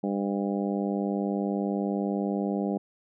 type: harmonic tone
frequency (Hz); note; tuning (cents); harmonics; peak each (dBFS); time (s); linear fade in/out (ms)
100; G2; +35; 2 / 3 / 4 / 5 / 6 / 7 / 8; -28 / -32 / -34 / -36 / -38 / -39 / -40; 0.03-2.78; 10
effects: none